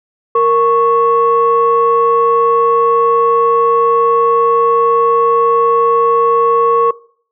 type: tone pair together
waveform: sine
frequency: 465.2 / 1106.4 Hz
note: A#4 / C#6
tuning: -4 / -4 cents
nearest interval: octave + minor third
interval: 1500 cents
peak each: -10 dBFS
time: 0.35-6.91 s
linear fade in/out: 5 ms
effects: noise-tail reverb RT60 0.5 s tail -20 dB re dry + tanh soft clip ceiling -1 dBFS